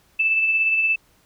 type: tone with tremolo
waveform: sine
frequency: 2637 Hz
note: E7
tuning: in tune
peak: -15 dBFS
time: 0.19-0.96 s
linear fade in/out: 10 ms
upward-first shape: sine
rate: 17 Hz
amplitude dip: 35%
effects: pink hiss -59 dBFS RMS until 1.25 s